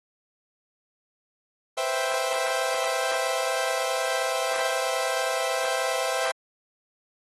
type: chord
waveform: sawtooth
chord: C major seventh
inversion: third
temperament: equal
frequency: 493.9 / 523.3 / 659.3 / 784 Hz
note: B4 / C5 / E5 / G5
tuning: 0 / 0 / 0 / 0 cents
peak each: -31 / -25 / -25 / -28 dBFS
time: 1.77-6.32 s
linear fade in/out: 10 ms
effects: AAC 32 kbps